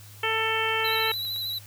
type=harmonic tone; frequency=444.1 Hz; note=A4; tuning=16 cents sharp; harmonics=1 / 2 / 3 / 4 / 5 / 6 / 7; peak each=-31 / -31 / -31 / -31 / -31 / -31 / -31 dBFS; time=0.23-1.12 s; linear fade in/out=5 ms
type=click train; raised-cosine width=0.2 ms; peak=-29 dBFS; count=7; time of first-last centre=0.69-1.362 s; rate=8.93 Hz
type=tone with vibrato; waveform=square; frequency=3951 Hz; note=B7; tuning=in tune; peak=-29 dBFS; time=0.84-1.59 s; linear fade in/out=10 ms; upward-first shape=sine; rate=13 Hz; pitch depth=41 cents each way
effects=added 103 Hz sine -46 dBFS peak until 1.66 s + white hiss -50 dBFS RMS until 1.66 s